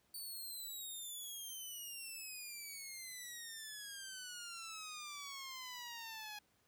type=exponential sweep; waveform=10% pulse; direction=down; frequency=4564 to 830.6 Hz; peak=-38 dBFS; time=0.14-6.39 s; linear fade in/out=5 ms; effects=pink hiss -75 dBFS RMS until 6.67 s + high-pass 80 Hz 12 dB/octave